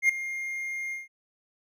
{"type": "tone with ADSR envelope", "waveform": "triangle", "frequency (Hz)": 2122, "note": "C7", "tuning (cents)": 24, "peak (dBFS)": -14, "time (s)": [0.02, 1.08], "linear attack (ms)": 72, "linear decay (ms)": 4, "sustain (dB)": -15, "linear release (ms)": 160, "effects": []}